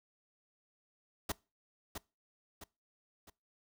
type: noise with echo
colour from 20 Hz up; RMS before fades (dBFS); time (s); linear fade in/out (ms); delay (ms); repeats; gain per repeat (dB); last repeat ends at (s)
pink; -35; 1.29-1.32; 5; 660; 3; -7; 3.3
effects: noise-tail reverb RT60 0.3 s tail -24 dB re dry